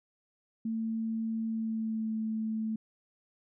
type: tone with pitch glide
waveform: sine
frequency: 224 to 220 Hz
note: A3 to A3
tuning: +31 to 0 cents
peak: -30 dBFS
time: 0.65-2.76 s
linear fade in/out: 5 ms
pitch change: -31 cents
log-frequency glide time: 1.46-2.14 s
effects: none